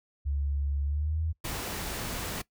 sine tone with pitch glide, 70.7 to 80.28 Hz, C#2 to E2, +35 to -45 cents, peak -27 dBFS, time 0.25-1.33 s, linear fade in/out 20 ms, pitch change +220 cents, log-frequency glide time 0.84-1.22 s
pink noise, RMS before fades -35 dBFS, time 1.44-2.42 s, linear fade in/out 10 ms
effects noise-tail reverb RT60 0.1 s tail -19 dB re dry

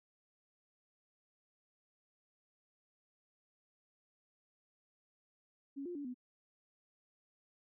sine tone with pitch steps, 277.3 / 352.5 / 286.8 / 249.6 Hz, C#4 / F4 / D4 / B3, +1 / +16 / -41 / +19 cents, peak -40 dBFS, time 5.76-6.144 s, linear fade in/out 20 ms, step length 96 ms, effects none

